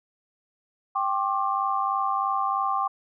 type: chord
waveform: sine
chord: G suspended fourth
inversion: none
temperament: equal with one note detuned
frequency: 784 / 1071.6 / 1174.7 Hz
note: G5 / C6 / D6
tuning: 0 / +41 / 0 cents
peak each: -27 dBFS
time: 0.95-2.88 s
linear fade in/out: 10 ms
effects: none